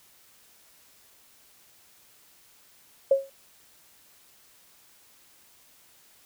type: tone with exponential decay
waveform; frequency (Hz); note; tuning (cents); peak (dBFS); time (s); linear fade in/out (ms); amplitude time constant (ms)
sine; 545; C#5; -29; -13; 3.11-3.3; 5; 41
effects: white hiss -58 dBFS RMS until 6.25 s